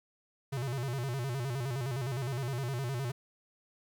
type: tone with vibrato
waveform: square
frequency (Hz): 128.6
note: C3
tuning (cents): -30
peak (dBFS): -33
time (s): 0.52-3.12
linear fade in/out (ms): 10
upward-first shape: square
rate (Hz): 9.7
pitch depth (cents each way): 120
effects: 11-bit